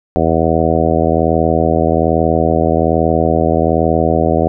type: harmonic tone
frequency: 81.2 Hz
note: E2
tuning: 26 cents flat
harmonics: 1 / 2 / 3 / 4 / 5 / 6 / 7 / 8 / 9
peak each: -19 / -19 / -19 / -19 / -19 / -19 / -19 / -19 / -19 dBFS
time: 0.16-4.48 s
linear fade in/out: 0 ms
effects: none

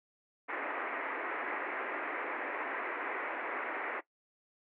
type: band-pass noise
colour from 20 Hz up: white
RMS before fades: -38 dBFS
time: 0.48-4.01 s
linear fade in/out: 20 ms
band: 280 to 2200 Hz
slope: 48 dB/octave
effects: noise-tail reverb RT60 0.1 s tail -17 dB re dry

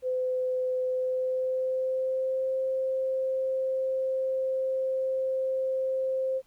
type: tone with pitch glide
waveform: sine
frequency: 510 to 525.2 Hz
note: C5 to C5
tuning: -44 to +6 cents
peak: -25 dBFS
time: 0.02-6.42 s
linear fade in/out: 50 ms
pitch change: +50 cents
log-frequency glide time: 0.83-2.53 s
effects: pink hiss -66 dBFS RMS until 6.46 s + MP3 96 kbps

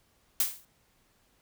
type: noise with exponential decay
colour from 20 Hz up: blue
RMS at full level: -23 dBFS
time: 0.4-0.65 s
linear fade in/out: 2 ms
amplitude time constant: 54 ms
effects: pink hiss -68 dBFS RMS until 1.41 s

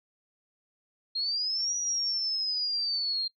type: linear two-way sweep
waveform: sine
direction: up then down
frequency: 4186 to 5830 to 4186 Hz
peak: -27 dBFS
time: 1.15-3.28 s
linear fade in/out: 10 ms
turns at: 1.76 s
effects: noise-tail reverb RT60 0.1 s tail -20 dB re dry

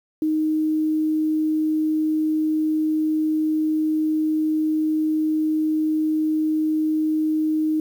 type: tone with quantisation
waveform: sine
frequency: 311.1 Hz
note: D#4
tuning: in tune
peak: -18 dBFS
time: 0.22-7.8 s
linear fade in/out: 2 ms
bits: 8
effects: none

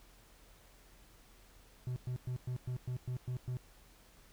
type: tone bursts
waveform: triangle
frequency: 125.5 Hz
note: B2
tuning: 28 cents sharp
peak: -33 dBFS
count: 9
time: 1.87-3.569 s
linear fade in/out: 0 ms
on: 91 ms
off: 110 ms
effects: added 42 Hz sine -62 dBFS peak until 4.32 s + pink hiss -63 dBFS RMS until 4.32 s

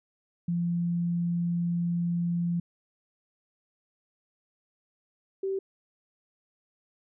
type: tone pair in turn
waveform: sine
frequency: 172.2 / 386.6 Hz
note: F3 / G4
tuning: -24 / -24 cents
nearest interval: octave + major second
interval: 1400 cents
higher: second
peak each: -25 / -27 dBFS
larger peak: first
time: 0.48-2.6 / 5.43-5.59 s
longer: first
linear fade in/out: 5 ms
effects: none

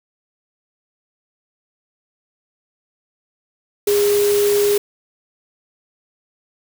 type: tone in noise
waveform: sine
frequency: 410 Hz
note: G#4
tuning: 22 cents flat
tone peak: -13 dBFS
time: 3.87-4.78 s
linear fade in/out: 5 ms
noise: white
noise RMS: -25 dBFS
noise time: 3.87-4.78 s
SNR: +9 dB
effects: none

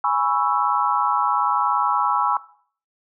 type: chord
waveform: sine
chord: C# minor seventh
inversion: second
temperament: equal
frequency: 830.6 / 987.8 / 1108.7 / 1318.5 Hz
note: G#5 / B5 / C#6 / E6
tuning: 0 / 0 / 0 / 0 cents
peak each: -23 dBFS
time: 0.04-2.37 s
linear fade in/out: 2 ms
effects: noise-tail reverb RT60 0.5 s tail -17 dB re dry

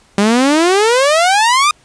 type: exponential sweep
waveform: sawtooth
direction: up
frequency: 196 to 1243 Hz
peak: -5 dBFS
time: 0.18-1.71 s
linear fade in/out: 2 ms
effects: pink hiss -50 dBFS RMS until 1.84 s + resampled to 22050 Hz

